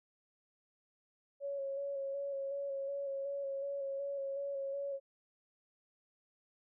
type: tone with vibrato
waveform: sine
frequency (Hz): 554.4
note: C#5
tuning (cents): 0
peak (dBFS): -36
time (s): 1.4-5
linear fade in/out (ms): 50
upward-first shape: square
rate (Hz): 2.7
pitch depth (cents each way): 20
effects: none